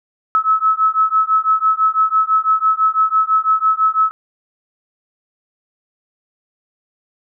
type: beating tone pair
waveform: sine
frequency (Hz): 1293 / 1299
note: E6 / E6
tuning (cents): -34 / -26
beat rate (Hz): 6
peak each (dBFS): -15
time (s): 0.35-4.11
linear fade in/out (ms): 0
effects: none